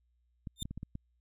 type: clicks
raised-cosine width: 5 ms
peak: -28 dBFS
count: 7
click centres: 0.472 / 0.624 / 0.655 / 0.71 / 0.776 / 0.831 / 0.954 s
type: tone with exponential growth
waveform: sawtooth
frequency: 3613 Hz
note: A7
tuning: 45 cents sharp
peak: -30 dBFS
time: 0.56-0.63 s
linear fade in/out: 1 ms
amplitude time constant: 15 ms
effects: added 60 Hz sine -70 dBFS peak until 1.2 s + resampled to 32000 Hz